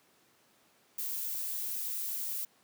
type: noise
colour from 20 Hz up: violet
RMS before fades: -36 dBFS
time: 0.98-2.45 s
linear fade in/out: 5 ms
effects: pink hiss -66 dBFS RMS until 2.63 s + high-pass 200 Hz 12 dB/octave